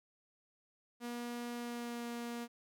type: tone with pitch glide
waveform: sawtooth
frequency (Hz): 239.7 to 236.9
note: A#3 to A#3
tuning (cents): +48 to +28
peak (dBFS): -36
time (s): 1-2.48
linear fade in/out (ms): 50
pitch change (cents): -20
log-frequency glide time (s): 1.54-2.06
effects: none